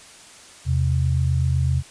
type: tone pair together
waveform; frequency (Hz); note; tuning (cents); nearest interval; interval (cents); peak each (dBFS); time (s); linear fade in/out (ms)
sine; 82.41 / 130.33; E2 / C3; 0 / -6; minor sixth; 794; -20; 0.65-1.83; 50
effects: white hiss -45 dBFS RMS until 1.9 s + resampled to 22050 Hz